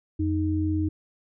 sine tone pair together, 88.42 / 311.1 Hz, F2 / D#4, +22 / 0 cents, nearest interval octave + minor seventh, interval 2178 cents, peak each -25 / -25 dBFS, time 0.19-0.89 s, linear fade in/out 10 ms, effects none

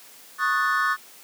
triangle chord, D# half-diminished seventh, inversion third, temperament equal with one note detuned, 1104.3 / 1244.5 / 1480 / 1760 Hz, C#6 / D#6 / F#6 / A6, -7 / 0 / 0 / 0 cents, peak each -24 dBFS, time 0.38-0.97 s, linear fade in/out 50 ms, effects white hiss -48 dBFS RMS until 1.23 s + high-pass 200 Hz 12 dB/octave

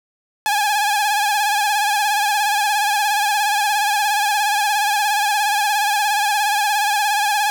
sawtooth tone with vibrato, 830.6 Hz, G#5, in tune, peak -12 dBFS, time 0.46-7.5 s, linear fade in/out 0 ms, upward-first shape sine, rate 17 Hz, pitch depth 64 cents each way, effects none

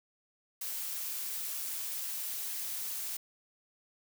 blue noise with amplitude modulation, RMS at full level -36 dBFS, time 0.61-3.17 s, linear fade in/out 5 ms, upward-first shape sine, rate 217 Hz, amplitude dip 35%, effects none

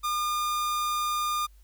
45% pulse tone, 1210 Hz, D#6, 49 cents flat, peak -26 dBFS, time 0.03-1.47 s, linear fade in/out 20 ms, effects added 50 Hz sine -51 dBFS peak until 1.63 s + white hiss -67 dBFS RMS until 1.63 s

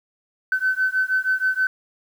sine beating tone pair, 1519 / 1525.3 Hz, F#6 / G6, +45 / -48 cents, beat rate 6.3 Hz, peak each -21 dBFS, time 0.52-1.67 s, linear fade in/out 2 ms, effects tanh soft clip ceiling -11 dBFS + 8-bit

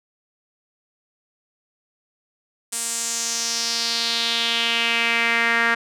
sawtooth tone with band-pass filter sweep, 232.1 Hz, A#3, 7 cents flat, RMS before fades -22 dBFS, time 2.72-5.75 s, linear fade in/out 10 ms, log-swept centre 8700 to 1700 Hz, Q 3.2, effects none

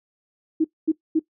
sine tone bursts, 317.6 Hz, D#4, 36 cents sharp, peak -15 dBFS, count 3, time 0.6-1.195 s, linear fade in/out 10 ms, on 45 ms, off 230 ms, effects noise-tail reverb RT60 0.1 s tail -18 dB re dry

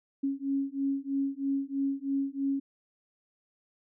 sine beating tone pair, 273.6 / 276.7 Hz, C#4 / C#4, -23 / -3 cents, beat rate 3.1 Hz, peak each -31 dBFS, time 0.23-2.6 s, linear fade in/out 10 ms, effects none

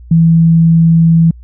sine tone, 164.81 Hz, E3, in tune, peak -4 dBFS, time 0.11-1.31 s, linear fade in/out 5 ms, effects added 60 Hz sine -31 dBFS peak until 1.43 s

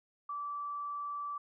sine tone, 1160 Hz, D6, 22 cents flat, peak -36 dBFS, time 0.29-1.38 s, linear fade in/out 5 ms, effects none

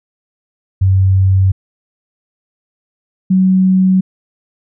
sine tone pair in turn, 95.3 / 187.43 Hz, G2 / F#3, -48 / +23 cents, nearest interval octave, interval 1171 cents, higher second, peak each -7 dBFS, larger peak neither, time 0.81-1.52 / 3.3-4.01 s, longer neither, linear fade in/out 10 ms, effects none

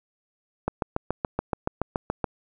click train, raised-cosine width 1 ms, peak -10 dBFS, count 12, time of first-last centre 0.68-2.243 s, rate 7.04 Hz, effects none

